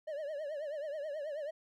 triangle tone with vibrato, 595 Hz, D5, 22 cents sharp, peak -35 dBFS, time 0.07-1.51 s, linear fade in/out 10 ms, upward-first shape triangle, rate 9.3 Hz, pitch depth 140 cents each way, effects none

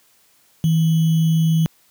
sine tone with sample-and-hold, 161.5 Hz, E3, 35 cents flat, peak -13 dBFS, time 0.64-1.66 s, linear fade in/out 0 ms, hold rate 3150 Hz, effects white hiss -57 dBFS RMS until 1.9 s + high-pass 60 Hz 12 dB/octave

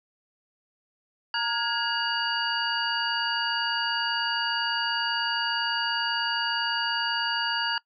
sine tone cluster, 926 / 1426 / 1656 / 2861 / 4625 Hz, A#5 / F6 / G#6 / F7 / D8, -12 / +36 / -5 / +41 / -27 cents, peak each -31 dBFS, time 1.34-7.78 s, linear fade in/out 2 ms, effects noise-tail reverb RT60 0.1 s tail -22 dB re dry

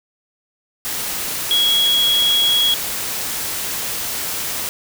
sine tone in noise, 3322 Hz, G#7, in tune, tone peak -13 dBFS, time 1.51-2.74 s, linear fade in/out 0 ms, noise white, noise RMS -24 dBFS, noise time 0.85-4.69 s, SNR +8 dB, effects none

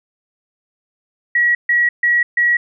sine tone bursts, 1918 Hz, A#6, 49 cents sharp, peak -11 dBFS, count 4, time 1.35-2.57 s, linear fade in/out 5 ms, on 200 ms, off 140 ms, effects none

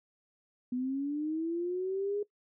sine linear sweep, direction up, 245.4 to 416.7 Hz, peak -30 dBFS, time 0.72-2.23 s, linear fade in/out 5 ms, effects noise-tail reverb RT60 0.1 s tail -20 dB re dry

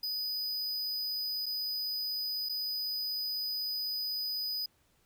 square tone with dropouts, 4978 Hz, D#8, in tune, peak -33 dBFS, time 0.03-4.66 s, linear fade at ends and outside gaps 5 ms, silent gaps 1.459-1.463 / 2.489-2.494 s, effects pink hiss -70 dBFS RMS until 5.05 s

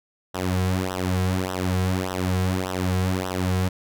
sawtooth tone with flanger, 92.5 Hz, F#2, in tune, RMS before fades -24 dBFS, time 0.34-3.69 s, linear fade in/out 10 ms, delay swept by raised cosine 0.43 to 3.43 ms, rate 1.7 Hz, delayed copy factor -0.9, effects none

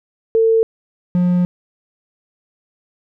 sine / triangle tone pair in turn, 450 / 178.25 Hz, A4 / F3, +39 / +36 cents, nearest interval octave + major third, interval 1603 cents, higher first, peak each -10 dBFS, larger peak neither, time 0.35-0.63 / 1.15-1.45 s, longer second, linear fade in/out 0 ms, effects none

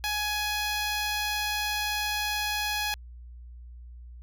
10% pulse tone, 837 Hz, G#5, 13 cents sharp, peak -19 dBFS, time 0.04-2.94 s, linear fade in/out 0 ms, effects added 60 Hz sine -42 dBFS peak until 4.22 s

